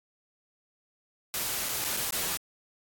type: noise with dropouts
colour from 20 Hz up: white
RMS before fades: -31 dBFS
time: 1.34-2.37 s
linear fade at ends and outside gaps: 0 ms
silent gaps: 1.687-1.691 / 1.843-1.847 / 1.967-1.971 / 2.107-2.126 s
effects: AAC 64 kbps